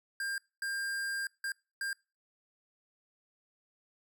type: tone bursts at uneven times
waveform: square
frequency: 1600 Hz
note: G6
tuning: 35 cents sharp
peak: -34 dBFS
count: 4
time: 0.2-0.38 / 0.62-1.27 / 1.44-1.52 / 1.81-1.93 s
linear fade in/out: 2 ms
effects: noise-tail reverb RT60 0.3 s tail -25 dB re dry